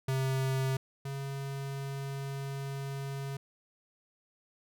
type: tone pair in turn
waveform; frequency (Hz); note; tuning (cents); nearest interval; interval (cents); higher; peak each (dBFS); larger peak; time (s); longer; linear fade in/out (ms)
square; 132.7 / 137.72; C3 / C#3; +25 / -11; minor second; 64; second; -29 / -36; first; 0.08-0.77 / 1.05-3.37; second; 5
effects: none